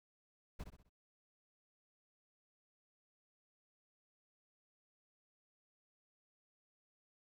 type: noise with echo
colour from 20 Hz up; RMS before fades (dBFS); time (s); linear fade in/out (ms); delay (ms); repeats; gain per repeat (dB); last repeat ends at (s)
brown; -44; 0.59-0.64; 10; 64; 4; -7; 0.896
effects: none